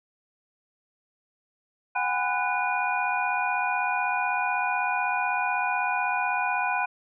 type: tone cluster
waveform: sine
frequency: 735 / 811 / 999 / 1481 / 2447 Hz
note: F#5 / G#5 / B5 / F#6 / D#7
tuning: -12 / -41 / +20 / +1 / -29 cents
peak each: -30 dBFS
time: 1.95-6.86 s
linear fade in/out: 10 ms
effects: none